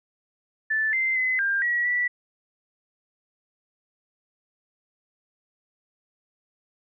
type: tone with pitch steps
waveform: sine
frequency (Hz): 1755 / 2079 / 2032 / 1596 / 1921 / 1958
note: A6 / C7 / B6 / G6 / B6 / B6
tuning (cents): -5 / -12 / +49 / +31 / -48 / -15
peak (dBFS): -21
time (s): 0.7-2.08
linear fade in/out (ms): 10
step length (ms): 230
effects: none